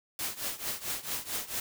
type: noise with tremolo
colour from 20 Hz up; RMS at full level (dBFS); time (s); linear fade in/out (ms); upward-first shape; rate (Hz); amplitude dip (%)
white; -32; 0.19-1.6; 2; triangle; 4.5; 90
effects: none